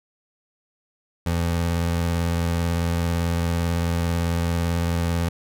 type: tone with vibrato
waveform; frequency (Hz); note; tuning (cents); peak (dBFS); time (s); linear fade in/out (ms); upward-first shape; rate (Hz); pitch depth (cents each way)
25% pulse; 84.8; E2; +50; -17; 1.26-5.29; 5; square; 18; 20
effects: none